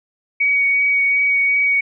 sine tone with vibrato, 2250 Hz, C#7, 25 cents sharp, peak -13 dBFS, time 0.4-1.81 s, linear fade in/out 10 ms, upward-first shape sine, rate 2.7 Hz, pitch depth 11 cents each way, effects none

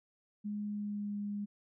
sine tone with pitch glide, 207.7 to 204.8 Hz, G#3 to G#3, 0 to -24 cents, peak -35 dBFS, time 0.44-1.46 s, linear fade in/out 20 ms, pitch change -24 cents, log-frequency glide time 0.66-1.17 s, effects none

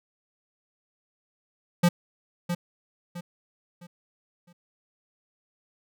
square tone with echo, 174.61 Hz, F3, in tune, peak -17 dBFS, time 1.83-1.89 s, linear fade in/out 10 ms, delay 660 ms, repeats 4, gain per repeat -9 dB, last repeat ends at 4.53 s, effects none

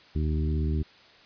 harmonic tone with a mistuned harmonic, 76.8 Hz, D#2, 22 cents flat, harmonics 1 / 2 / 3 / 4 / 5, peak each -25 / -31 / -35 / -37 / -39 dBFS, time 0.15-0.83 s, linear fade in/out 10 ms, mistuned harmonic 1, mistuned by -30 cents, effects white hiss -54 dBFS RMS until 1.25 s + resampled to 11025 Hz

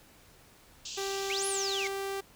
white band-pass noise, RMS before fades -41 dBFS, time 0.85-1.88 s, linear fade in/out 5 ms, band 2600 to 7400 Hz, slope 96 dB/octave
sawtooth tone, 392 Hz, G4, in tune, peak -29 dBFS, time 0.97-2.21 s, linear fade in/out 10 ms
sine exponential two-way sweep, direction up then down, 2093 to 11175 to 2093 Hz, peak -32 dBFS, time 1.3-1.87 s, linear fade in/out 0 ms, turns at 1.46 s
effects pink hiss -58 dBFS RMS until 2.35 s

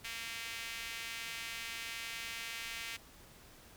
sawtooth tone with high-pass filter, 229.4 Hz, A#3, 28 cents flat, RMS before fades -43 dBFS, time 0.04-2.97 s, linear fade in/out 10 ms, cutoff 2300 Hz, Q 1.8, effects pink hiss -58 dBFS RMS until 3.76 s

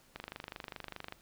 click train, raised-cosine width 0.3 ms, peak -25 dBFS, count 25, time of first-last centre 0.16-1.124 s, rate 24.9 Hz, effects pink hiss -64 dBFS RMS until 1.21 s

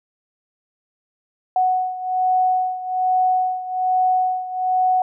sine beating tone pair, 740 / 741.2 Hz, F#5 / F#5, 0 / +3 cents, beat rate 1.2 Hz, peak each -18 / -22 dBFS, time 1.56-5.02 s, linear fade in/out 2 ms, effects none

